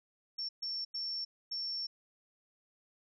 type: tone bursts at uneven times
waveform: sine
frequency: 5440 Hz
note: F8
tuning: 46 cents flat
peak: -35 dBFS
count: 4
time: 0.38-0.49 / 0.62-0.85 / 0.94-1.25 / 1.51-1.87 s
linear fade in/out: 10 ms
effects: none